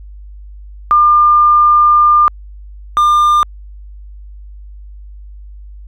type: tone pair in turn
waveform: sine / triangle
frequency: 1200 / 1200 Hz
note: D6 / D6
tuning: +37 / +37 cents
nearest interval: unison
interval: 0 cents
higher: neither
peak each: -5 dBFS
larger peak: neither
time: 0.91-2.28 / 2.97-3.43 s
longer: first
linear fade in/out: 0 ms
effects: added 50 Hz sine -30 dBFS peak until 5.87 s